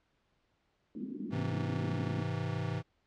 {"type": "band-pass noise", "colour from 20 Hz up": "white", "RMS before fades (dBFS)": -40, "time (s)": [0.95, 2.22], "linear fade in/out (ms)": 2, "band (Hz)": [190, 320], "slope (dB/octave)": 48}
{"type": "chord", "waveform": "square", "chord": "Ab augmented", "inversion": "none", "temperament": "just", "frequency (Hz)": [103.83, 129.78, 162.23], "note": ["Ab2", "C3", "E3"], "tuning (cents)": [0, -14, -27], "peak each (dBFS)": -38, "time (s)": [1.3, 2.83], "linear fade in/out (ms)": 50}
{"effects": ["pink hiss -75 dBFS RMS until 3.06 s", "low-pass 4000 Hz 12 dB/octave"]}